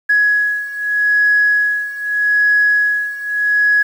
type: beating tone pair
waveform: sine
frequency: 1676 / 1676.81 Hz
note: G#6 / G#6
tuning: +15 / +16 cents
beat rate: 0.81 Hz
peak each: -13 / -16 dBFS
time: 0.09-3.83 s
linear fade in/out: 10 ms
effects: tanh soft clip ceiling -4 dBFS + 7-bit